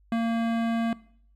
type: tone with hard clipping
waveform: sine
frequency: 229.6 Hz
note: A#3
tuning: 26 cents flat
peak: -25 dBFS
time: 0.12-0.93 s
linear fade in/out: 2 ms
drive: 18 dB
effects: noise-tail reverb RT60 0.6 s tail -20 dB re dry + added 50 Hz sine -57 dBFS peak until 1.35 s